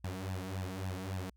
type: tone with flanger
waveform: sawtooth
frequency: 94 Hz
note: F#2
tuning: 28 cents sharp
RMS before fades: -39 dBFS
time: 0.04-1.3 s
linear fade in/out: 5 ms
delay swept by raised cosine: 1.1 to 4.5 ms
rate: 3.6 Hz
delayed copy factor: +0.95
effects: added 60 Hz sine -62 dBFS peak until 1.36 s